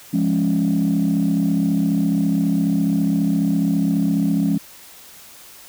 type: chord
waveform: sine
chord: Db major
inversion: first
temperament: just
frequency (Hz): 173.24 / 207.9 / 277.2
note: F3 / Ab3 / Db4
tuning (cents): -14 / +2 / 0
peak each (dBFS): -19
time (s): 0.13-4.58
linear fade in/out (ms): 10
effects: tanh soft clip ceiling -10 dBFS + white hiss -43 dBFS RMS until 5.68 s